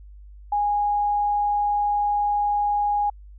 sine tone, 824 Hz, G#5, 14 cents flat, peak -19 dBFS, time 0.52-3.1 s, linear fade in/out 5 ms, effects added 50 Hz sine -41 dBFS peak until 3.38 s

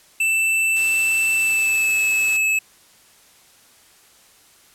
square tone with pitch glide, 2657 to 2598 Hz, E7 to E7, +13 to -26 cents, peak -17 dBFS, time 0.2-2.59 s, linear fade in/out 5 ms, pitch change -39 cents, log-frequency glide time 1.37-2 s
white noise, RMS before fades -34 dBFS, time 0.76-2.37 s, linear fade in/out 5 ms
effects white hiss -52 dBFS RMS until 4.74 s + low-pass 12000 Hz 12 dB/octave

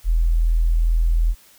sine tone, 41.2 Hz, E1, in tune, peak -14 dBFS, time 0.04-1.35 s, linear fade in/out 50 ms, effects white hiss -51 dBFS RMS until 1.58 s

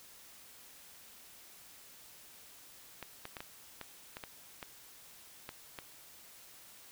clicks, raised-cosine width 0.3 ms, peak -26 dBFS, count 10, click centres 3.027 / 3.254 / 3.368 / 3.405 / 3.813 / 4.169 / 4.238 / 4.628 / 5.491 / 5.788 s, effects white hiss -56 dBFS RMS until 6.91 s

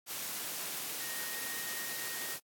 sine tone in noise, 1864.7 Hz, A#6, in tune, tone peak -45 dBFS, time 0.98-2.38 s, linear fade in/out 50 ms, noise white, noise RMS -39 dBFS, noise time 0.06-2.4 s, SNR -9 dB, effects high-pass 150 Hz 12 dB/octave + AAC 64 kbps

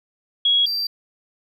sine / triangle tone pair in turn, 3322 / 4698 Hz, G#7 / D8, 0 / 0 cents, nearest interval tritone, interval 600 cents, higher second, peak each -14 / -20 dBFS, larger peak first, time 0.45-0.66 / 0.66-0.87 s, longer neither, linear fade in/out 5 ms, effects none

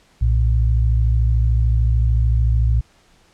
sine tone pair together, 60.28 / 113.8 Hz, B1 / A#2, -41 / -41 cents, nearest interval major seventh, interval 1100 cents, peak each -14 / -19 dBFS, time 0.21-2.81 s, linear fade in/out 10 ms, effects pink hiss -55 dBFS RMS until 3.33 s + low-pass 8000 Hz 12 dB/octave

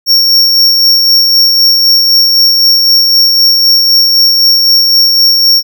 square tone with tremolo, 5510 Hz, F8, 24 cents flat, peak -3 dBFS, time 0.06-5.63 s, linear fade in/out 50 ms, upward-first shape sine, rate 3.9 Hz, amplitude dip 30%, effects none

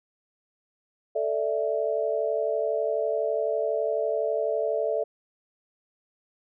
sine chord, A suspended fourth, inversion none, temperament equal with one note detuned, 441.3 / 587.3 / 659.3 Hz, A4 / D5 / E5, +5 / 0 / 0 cents, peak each -28 dBFS, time 1.15-5.04 s, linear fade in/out 10 ms, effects none

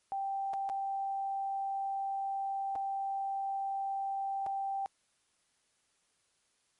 sine tone with dropouts, 784 Hz, G5, in tune, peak -32 dBFS, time 0.12-4.86 s, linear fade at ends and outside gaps 0 ms, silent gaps 0.534-0.538 / 0.691-0.698 / 2.754-2.759 / 4.463-4.467 s, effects white hiss -74 dBFS RMS until 6.79 s + MP3 48 kbps

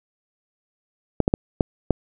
clicks, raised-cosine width 2 ms, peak -3 dBFS, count 5, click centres 1.203 / 1.279 / 1.339 / 1.608 / 1.907 s, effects none

